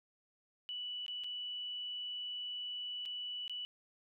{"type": "tone with dropouts", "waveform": "sine", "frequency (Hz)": 2960, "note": "F#7", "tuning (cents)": 0, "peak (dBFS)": -39, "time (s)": [0.69, 3.65], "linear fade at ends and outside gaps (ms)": 0, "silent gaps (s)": [[1.064, 1.081], [1.237, 1.243], [3.054, 3.059], [3.479, 3.496]], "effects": []}